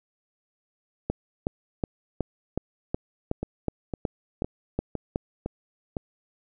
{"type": "two click trains", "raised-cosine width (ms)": 2, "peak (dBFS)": [-16, -12], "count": [6, 12], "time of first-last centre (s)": [[3.43, 5.968], [1.1, 5.159]], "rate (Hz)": [1.97, 2.71], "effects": []}